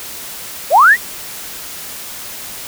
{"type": "linear sweep", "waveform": "sine", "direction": "up", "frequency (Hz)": [480.6, 2023], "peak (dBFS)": -4, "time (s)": [0.7, 0.97], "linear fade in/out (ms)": 50, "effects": ["white hiss -29 dBFS RMS until 2.67 s"]}